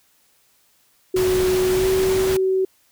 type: tone with pitch glide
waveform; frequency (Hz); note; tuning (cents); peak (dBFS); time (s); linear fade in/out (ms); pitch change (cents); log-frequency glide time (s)
sine; 370 to 378.4; F#4 to F#4; 0 to +39; -16; 1.14-2.65; 5; +39; 1.74-1.89
type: noise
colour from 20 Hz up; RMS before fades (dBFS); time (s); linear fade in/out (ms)
pink; -27; 1.16-2.37; 5
effects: white hiss -60 dBFS RMS until 2.91 s